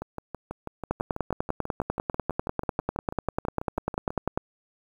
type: two click trains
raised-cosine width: 1 ms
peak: -11 / -19 dBFS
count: 36 / 26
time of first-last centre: 0.91-4.375 / 0.02-4.105 s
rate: 10.1 / 6.12 Hz
effects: 8-bit